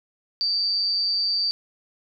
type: tone with amplitude modulation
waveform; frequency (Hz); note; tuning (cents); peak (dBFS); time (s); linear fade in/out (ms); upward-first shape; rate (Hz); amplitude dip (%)
sine; 4645; D8; -20; -18; 0.41-1.51; 0; sine; 191; 55
effects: none